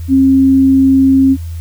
sine tone, 267.8 Hz, C4, 40 cents sharp, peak -5 dBFS, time 0.08-1.37 s, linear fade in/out 50 ms, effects added 83 Hz sine -20 dBFS peak until 1.6 s + white hiss -43 dBFS RMS until 1.6 s

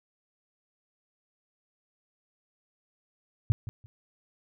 sine tone with echo, 108.7 Hz, A2, 21 cents flat, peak -18 dBFS, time 3.5-3.52 s, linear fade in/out 0 ms, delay 170 ms, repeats 2, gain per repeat -14 dB, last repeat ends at 3.86 s, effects none

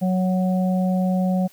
harmonic tone, 185 Hz, F#3, in tune, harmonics 1 / 3 / 4, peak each -18 / -28 / -30 dBFS, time 0.01-1.48 s, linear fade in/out 20 ms, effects white hiss -53 dBFS RMS until 1.52 s

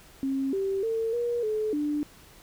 sine tone with pitch steps, 269.8 / 389.2 / 451.1 / 476.7 / 430.4 / 295.9 Hz, C#4 / G4 / A4 / A#4 / A4 / D4, -47 / -12 / +43 / +39 / -38 / +13 cents, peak -25 dBFS, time 0.23-2.03 s, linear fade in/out 0 ms, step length 300 ms, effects pink hiss -53 dBFS RMS until 2.42 s

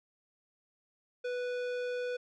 sine tone with tanh clipping, 493.5 Hz, B4, 1 cent flat, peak -35 dBFS, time 1.24-2.17 s, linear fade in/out 10 ms, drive 16 dB, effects none

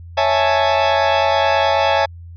40% pulse chord, A major seventh, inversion first, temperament equal, 554.4 / 659.3 / 830.6 / 880 Hz, C#5 / E5 / G#5 / A5, 0 / 0 / 0 / 0 cents, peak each -18 dBFS, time 0.17-2.06 s, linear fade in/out 10 ms, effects added 85 Hz sine -33 dBFS peak until 2.36 s + resampled to 11025 Hz

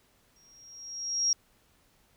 sine tone with exponential growth, 5610 Hz, F8, 7 cents sharp, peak -21 dBFS, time 0.36-1.33 s, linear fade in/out 2 ms, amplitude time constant 210 ms, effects pink hiss -66 dBFS RMS until 2.16 s

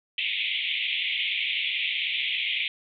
pink band-pass noise, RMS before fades -28 dBFS, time 0.18-2.68 s, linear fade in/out 2 ms, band 2100 to 3600 Hz, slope 96 dB/octave, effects none

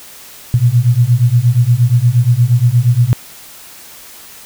sine beating tone pair, 116.54 / 125.04 Hz, A#2 / B2, 0 / +22 cents, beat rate 8.5 Hz, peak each -11 / -10 dBFS, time 0.54-3.13 s, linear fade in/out 0 ms, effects white hiss -36 dBFS RMS until 4.45 s

